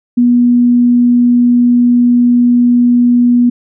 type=tone; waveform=sine; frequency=242.6 Hz; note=B3; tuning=31 cents flat; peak=-5 dBFS; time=0.17-3.5 s; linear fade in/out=10 ms; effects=none